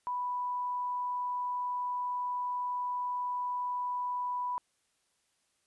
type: tone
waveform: sine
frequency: 987.8 Hz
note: B5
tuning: in tune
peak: -31 dBFS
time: 0.07-4.58 s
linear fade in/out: 0 ms
effects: white hiss -75 dBFS RMS until 5.66 s + resampled to 24000 Hz